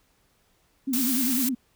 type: tone with vibrato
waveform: sine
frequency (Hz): 254.4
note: C4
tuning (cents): -48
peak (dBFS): -24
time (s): 0.87-1.55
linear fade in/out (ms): 10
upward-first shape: triangle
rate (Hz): 10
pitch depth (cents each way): 160
type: noise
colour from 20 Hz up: blue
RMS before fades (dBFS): -27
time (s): 0.93-1.49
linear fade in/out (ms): 5
effects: pink hiss -66 dBFS RMS until 1.75 s